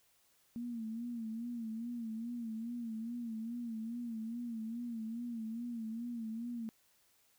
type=tone with vibrato; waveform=sine; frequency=230.6 Hz; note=A#3; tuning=19 cents flat; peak=-38 dBFS; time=0.56-6.69 s; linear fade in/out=0 ms; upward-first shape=sine; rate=2.4 Hz; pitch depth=82 cents each way; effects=white hiss -71 dBFS RMS until 7.38 s